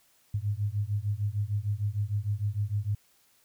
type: beating tone pair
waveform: sine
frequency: 100 / 106.6 Hz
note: G2 / G#2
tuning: +35 / +46 cents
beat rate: 6.6 Hz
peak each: -30 dBFS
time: 0.34-2.95 s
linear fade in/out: 5 ms
effects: white hiss -65 dBFS RMS until 3.44 s